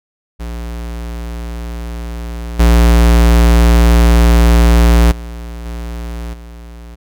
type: tone with level steps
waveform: square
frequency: 58.27 Hz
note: A#1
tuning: in tune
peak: -22 / -6 / -25 / -22 / -31 dBFS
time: 0.39-6.96 s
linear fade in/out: 20 ms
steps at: 2.59 / 5.11 / 5.65 / 6.33 s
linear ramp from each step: 10 ms
effects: none